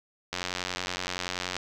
click train, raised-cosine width 0.2 ms, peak -13 dBFS, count 113, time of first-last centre 0.33-1.566 s, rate 90.6 Hz, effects none

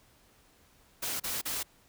white noise bursts, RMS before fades -34 dBFS, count 3, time 1.02-1.632 s, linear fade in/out 10 ms, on 180 ms, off 36 ms, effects pink hiss -63 dBFS RMS until 1.88 s

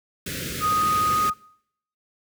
pink band-stop noise, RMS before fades -30 dBFS, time 0.26-1.3 s, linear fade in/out 5 ms, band 530 to 1400 Hz, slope 48 dB/octave
sine tone, 1244.5 Hz, D#6, in tune, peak -19 dBFS, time 0.6-1.34 s, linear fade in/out 50 ms
effects noise-tail reverb RT60 0.7 s tail -23 dB re dry + high-pass 80 Hz 12 dB/octave

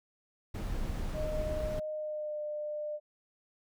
brown noise, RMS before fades -35 dBFS, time 0.54-1.8 s, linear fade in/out 10 ms
sine tone with pitch glide, 616 to 599.8 Hz, D#5 to D5, -17 to +36 cents, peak -34 dBFS, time 1.13-3 s, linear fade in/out 50 ms, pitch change -47 cents, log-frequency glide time 1.87-2.42 s
effects none

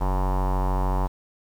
square tone with low-pass filter, 46.8 Hz, F#1, 20 cents sharp, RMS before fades -23 dBFS, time 0-1.08 s, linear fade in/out 20 ms, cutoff 940 Hz, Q 5.2, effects 8-bit

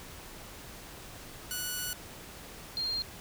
5% pulse / sine tone pair in turn, 1474 / 4205 Hz, F#6 / C8, -7 / +8 cents, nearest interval octave + tritone, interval 1815 cents, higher second, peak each -22 / -30 dBFS, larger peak first, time 1.51-1.93 / 2.77-3.02 s, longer first, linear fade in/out 0 ms, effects pink hiss -47 dBFS RMS until 3.2 s

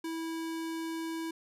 square tone, 326.8 Hz, E4, 15 cents flat, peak -35 dBFS, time 0.04-1.31 s, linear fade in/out 5 ms, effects resampled to 32000 Hz

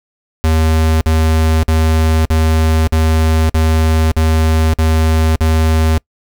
square tone bursts, 79.7 Hz, D#2, 42 cents sharp, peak -10 dBFS, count 9, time 0.44-5.978 s, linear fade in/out 0 ms, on 570 ms, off 51 ms, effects noise-tail reverb RT60 0.1 s tail -26 dB re dry

